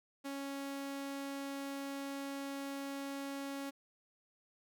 sawtooth tone, 277 Hz, C#4, 1 cent flat, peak -36 dBFS, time 0.24-3.71 s, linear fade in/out 20 ms, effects none

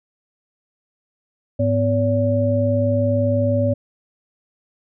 sine tone cluster, 105 / 251.1 / 569 Hz, G#2 / B3 / C#5, +19 / +29 / +45 cents, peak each -19 / -22 / -19 dBFS, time 1.59-3.74 s, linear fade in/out 10 ms, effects none

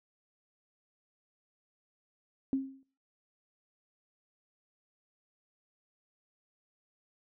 sine tone with exponential decay, 268.3 Hz, C4, 44 cents sharp, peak -24 dBFS, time 2.53-2.83 s, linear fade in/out 1 ms, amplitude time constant 65 ms, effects noise-tail reverb RT60 0.4 s tail -17 dB re dry

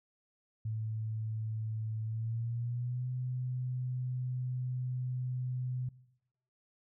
sine tone with pitch glide, 110 to 126.36 Hz, A2 to B2, 0 to +40 cents, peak -33 dBFS, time 0.65-5.89 s, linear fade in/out 5 ms, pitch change +240 cents, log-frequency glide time 2.04-3.08 s, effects noise-tail reverb RT60 0.8 s tail -20 dB re dry

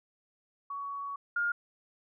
sine tone pair in turn, 1123 / 1414.9 Hz, C#6 / F6, +22 / +22 cents, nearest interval major third, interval 400 cents, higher second, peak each -35 / -27 dBFS, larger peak second, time 0.7-1.16 / 1.36-1.52 s, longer first, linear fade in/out 5 ms, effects none

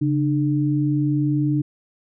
sine tone pair together, 140 / 299.9 Hz, C#3 / D4, +18 / +36 cents, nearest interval octave + minor second, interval 1318 cents, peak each -20 dBFS, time 0.01-1.62 s, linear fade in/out 10 ms, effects none

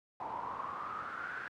brown noise with band-pass filter sweep, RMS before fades -41 dBFS, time 0.2-1.48 s, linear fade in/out 2 ms, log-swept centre 890 to 1600 Hz, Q 8.9, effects high-pass 80 Hz 12 dB/octave

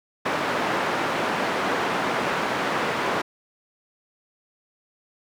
white band-pass noise, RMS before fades -25 dBFS, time 0.25-3.22 s, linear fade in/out 10 ms, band 190 to 1400 Hz, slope 12 dB/octave, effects none

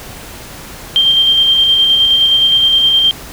sine tone with tremolo, 3167 Hz, G7, 17 cents sharp, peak -6 dBFS, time 0.96-3.11 s, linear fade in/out 0 ms, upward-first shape square, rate 9.6 Hz, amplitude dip 25%, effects pink hiss -31 dBFS RMS until 3.32 s

